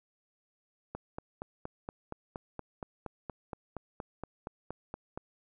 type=click train; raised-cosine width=1 ms; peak=-24 dBFS; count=19; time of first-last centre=0.95-5.175 s; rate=4.26 Hz; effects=none